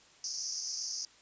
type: band-pass noise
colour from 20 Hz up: pink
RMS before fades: -38 dBFS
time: 0.24-1.05 s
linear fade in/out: 2 ms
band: 4900 to 6400 Hz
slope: 96 dB/octave
effects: white hiss -60 dBFS RMS until 1.21 s + resampled to 16000 Hz